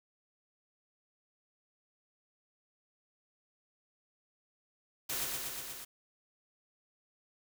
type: noise with echo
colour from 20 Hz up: white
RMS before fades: -36 dBFS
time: 5.09-5.25 s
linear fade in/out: 10 ms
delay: 120 ms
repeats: 5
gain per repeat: -2 dB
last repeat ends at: 5.85 s
effects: none